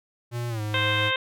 square tone with pitch glide, 119.6 to 105.94 Hz, A#2 to G#2, +45 to +35 cents, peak -28 dBFS, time 0.31-1.12 s, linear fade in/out 50 ms, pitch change -210 cents, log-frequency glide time 0.49-0.61 s
harmonic tone, 523.3 Hz, C5, in tune, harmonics 1 / 2 / 3 / 4 / 5 / 6 / 7, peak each -31 / -30 / -28 / -30 / -30 / -30 / -31 dBFS, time 0.74-1.16 s, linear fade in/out 2 ms
effects none

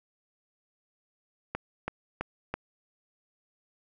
click train, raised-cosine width 0.5 ms, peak -16 dBFS, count 4, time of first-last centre 1.55-2.54 s, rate 3.03 Hz, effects none

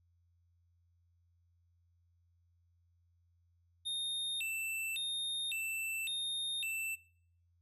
square tone with vibrato, 3131 Hz, G7, 3 cents flat, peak -36 dBFS, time 3.85-6.96 s, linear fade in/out 20 ms, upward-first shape square, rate 0.9 Hz, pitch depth 280 cents each way, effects noise-tail reverb RT60 0.6 s tail -24 dB re dry + added 86 Hz sine -69 dBFS peak until 7.61 s

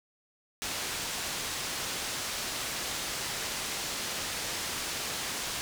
white low-pass noise, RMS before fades -35 dBFS, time 0.62-5.61 s, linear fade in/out 0 ms, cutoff 7100 Hz, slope 12 dB/octave, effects none

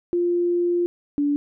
sine tone pair in turn, 349.2 / 288.8 Hz, F4 / D4, 0 / -29 cents, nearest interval minor third, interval 329 cents, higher first, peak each -18 dBFS, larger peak neither, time 0.13-0.86 / 1.18-1.36 s, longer first, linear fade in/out 0 ms, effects none

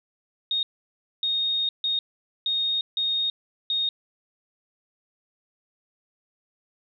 sine tone bursts at uneven times, 3712 Hz, A#7, 8 cents flat, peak -22 dBFS, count 6, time 0.51-0.63 / 1.23-1.69 / 1.84-1.99 / 2.46-2.81 / 2.97-3.3 / 3.7-3.89 s, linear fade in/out 2 ms, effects none

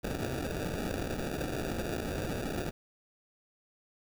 white noise with sample-and-hold, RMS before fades -35 dBFS, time 0.03-2.71 s, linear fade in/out 20 ms, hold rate 1050 Hz, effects none

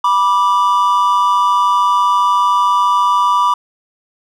triangle tone pair together, 980.7 / 1174.7 Hz, B5 / D6, -12 / 0 cents, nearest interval minor third, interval 312 cents, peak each -11 dBFS, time 0.04-3.54 s, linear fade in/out 5 ms, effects none

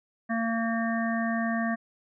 harmonic tone, 228.1 Hz, A#3, 37 cents flat, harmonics 1 / 3 / 5 / 7 / 8, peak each -27 / -32 / -37 / -38 / -34 dBFS, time 0.29-1.76 s, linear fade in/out 20 ms, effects none

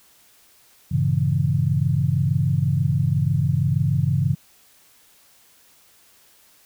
sine chord, G diminished seventh, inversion none, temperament equal, 98 / 116.54 / 138.59 / 164.81 Hz, G2 / Bb2 / Db3 / Fb3, 0 / 0 / 0 / 0 cents, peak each -24 / -26 / -20 / -24 dBFS, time 0.91-4.35 s, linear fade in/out 10 ms, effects white hiss -55 dBFS RMS until 6.65 s

